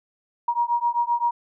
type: beating tone pair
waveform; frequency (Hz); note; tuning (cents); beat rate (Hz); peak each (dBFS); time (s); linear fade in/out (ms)
sine; 946 / 953.7; A#5 / A#5; +25 / +39; 7.7; -23; 0.48-1.31; 5
effects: none